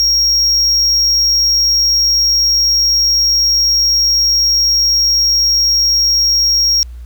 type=tone; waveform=triangle; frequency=5588 Hz; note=F8; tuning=in tune; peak=-8 dBFS; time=0-6.83 s; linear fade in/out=0 ms; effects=added 60 Hz sine -27 dBFS peak until 7.05 s + pink hiss -52 dBFS RMS until 7.05 s